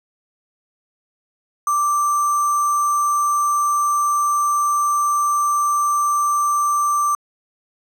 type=tone with sample-and-hold; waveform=sine; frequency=1172 Hz; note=D6; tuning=4 cents flat; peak=-15 dBFS; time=1.67-7.15 s; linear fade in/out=2 ms; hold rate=7350 Hz; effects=low-pass 12000 Hz 12 dB/octave